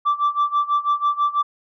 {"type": "tone with tremolo", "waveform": "sine", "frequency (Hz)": 1168, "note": "D6", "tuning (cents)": -10, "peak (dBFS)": -12, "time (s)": [0.05, 1.43], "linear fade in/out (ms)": 20, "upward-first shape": "sine", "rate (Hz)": 6.1, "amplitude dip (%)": 90, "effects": ["tanh soft clip ceiling -13 dBFS"]}